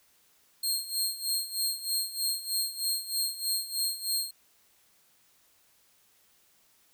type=tone with tremolo; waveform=20% pulse; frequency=4226 Hz; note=C8; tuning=16 cents sharp; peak=-20 dBFS; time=0.63-4.31 s; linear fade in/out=5 ms; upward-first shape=sine; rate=3.2 Hz; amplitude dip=80%; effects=white hiss -65 dBFS RMS until 6.93 s